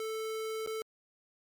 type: tone with dropouts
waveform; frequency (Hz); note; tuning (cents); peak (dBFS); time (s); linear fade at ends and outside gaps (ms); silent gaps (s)
square; 440.1; A4; 0; -35; 0-0.82; 1; 0.663-0.673
effects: MP3 96 kbps